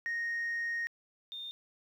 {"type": "tone pair in turn", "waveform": "sine", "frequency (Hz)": [1862, 3633], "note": ["A#6", "A#7"], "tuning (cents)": [-2, -45], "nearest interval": "octave", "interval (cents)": 1157, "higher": "second", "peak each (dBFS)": [-30, -39], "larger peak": "first", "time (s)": [[0.06, 0.87], [1.32, 1.51]], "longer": "first", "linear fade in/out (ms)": 0, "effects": ["tanh soft clip ceiling -30 dBFS", "11-bit"]}